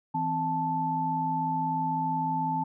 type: tone cluster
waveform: sine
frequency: 162.9 / 259.1 / 877 Hz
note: E3 / C4 / A5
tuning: -20 / -17 / -6 cents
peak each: -33 / -34 / -27 dBFS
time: 0.14-2.64 s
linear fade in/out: 10 ms
effects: none